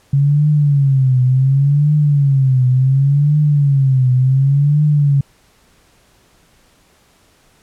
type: tone with vibrato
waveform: sine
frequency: 138 Hz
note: C#3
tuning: 7 cents flat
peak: -9 dBFS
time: 0.13-5.21 s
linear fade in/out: 5 ms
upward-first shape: triangle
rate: 0.69 Hz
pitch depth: 160 cents each way
effects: pink hiss -53 dBFS RMS until 7.62 s + low-pass 12000 Hz 12 dB/octave